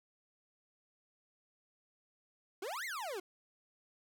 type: exponential two-way sweep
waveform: 40% pulse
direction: up then down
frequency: 344.9 to 2200 to 344.9 Hz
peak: -38 dBFS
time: 2.62-3.2 s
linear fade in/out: 5 ms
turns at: 2.85 s
effects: none